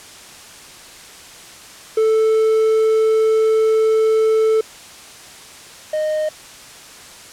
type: tone pair in turn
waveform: triangle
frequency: 440 / 617.1 Hz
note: A4 / D#5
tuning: 0 / -14 cents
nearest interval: tritone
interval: 586 cents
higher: second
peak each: -10 / -15 dBFS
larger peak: first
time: 1.97-4.61 / 5.93-6.29 s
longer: first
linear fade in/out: 5 ms
effects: white hiss -39 dBFS RMS until 7.32 s + low-pass 9000 Hz 12 dB/octave